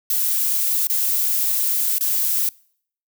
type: noise with dropouts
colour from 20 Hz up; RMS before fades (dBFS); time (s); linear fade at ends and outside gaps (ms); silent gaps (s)
violet; -20; 0.1-2.49; 2; 0.871-0.898 / 1.984-2.008
effects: noise-tail reverb RT60 0.6 s tail -25 dB re dry